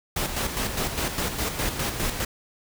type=noise with tremolo; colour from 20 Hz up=pink; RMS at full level=-26 dBFS; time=0.16-2.25 s; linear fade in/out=5 ms; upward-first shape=square; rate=4.9 Hz; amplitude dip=50%; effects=none